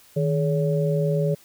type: tone cluster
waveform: sine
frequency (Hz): 157.1 / 421.9 / 566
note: D#3 / G#4 / C#5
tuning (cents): +17 / +27 / +36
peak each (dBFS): -21 / -26 / -26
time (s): 0.16-1.35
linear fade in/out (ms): 10
effects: white hiss -53 dBFS RMS until 1.44 s